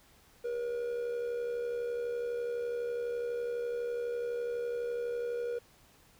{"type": "tone with amplitude modulation", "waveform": "triangle", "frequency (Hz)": 478.8, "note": "A#4", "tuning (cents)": 46, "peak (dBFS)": -28, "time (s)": [0.44, 5.59], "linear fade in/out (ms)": 10, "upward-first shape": "sine", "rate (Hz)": 72, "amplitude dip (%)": 50, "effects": ["pink hiss -62 dBFS RMS until 6.19 s"]}